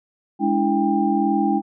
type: tone cluster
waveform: sine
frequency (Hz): 208.3 / 287 / 329.1 / 795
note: G#3 / D4 / E4 / G5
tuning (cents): +5 / -40 / -3 / +24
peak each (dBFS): -22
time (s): 0.39-1.62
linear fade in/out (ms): 50
effects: none